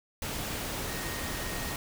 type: tone in noise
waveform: sine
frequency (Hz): 1864.7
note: A#6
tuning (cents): 0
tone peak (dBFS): -43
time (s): 0.89-1.75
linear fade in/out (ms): 2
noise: pink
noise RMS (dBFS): -35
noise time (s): 0.22-1.76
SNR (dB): -11
effects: none